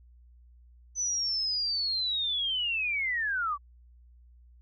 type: linear sweep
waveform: sine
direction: down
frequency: 6070 to 1108.7 Hz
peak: -27 dBFS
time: 0.95-3.58 s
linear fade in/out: 50 ms
effects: added 60 Hz sine -53 dBFS peak until 4.61 s